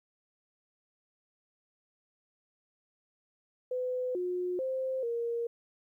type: tone with pitch steps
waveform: sine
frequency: 504 / 359.9 / 523 / 468.3 Hz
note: B4 / F#4 / C5 / A#4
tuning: +35 / -48 / -1 / +8 cents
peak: -30 dBFS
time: 3.71-5.47 s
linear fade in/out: 5 ms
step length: 440 ms
effects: 12-bit